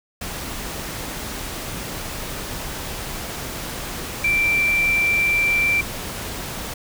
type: tone in noise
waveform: sine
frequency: 2349 Hz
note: D7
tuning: in tune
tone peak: -16 dBFS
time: 4.24-5.81 s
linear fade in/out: 5 ms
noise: pink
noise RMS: -30 dBFS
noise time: 0.21-6.74 s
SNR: +11 dB
effects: none